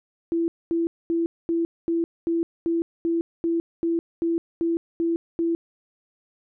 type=tone bursts; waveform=sine; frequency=334.4 Hz; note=E4; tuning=25 cents sharp; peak=-20 dBFS; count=14; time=0.32-5.55 s; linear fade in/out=0 ms; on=160 ms; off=230 ms; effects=none